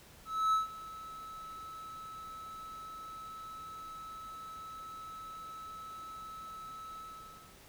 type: tone with ADSR envelope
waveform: triangle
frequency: 1300 Hz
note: E6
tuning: 24 cents flat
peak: -23 dBFS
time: 0.25-7.59 s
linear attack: 280 ms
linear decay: 140 ms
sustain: -19 dB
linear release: 600 ms
effects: pink hiss -57 dBFS RMS until 7.68 s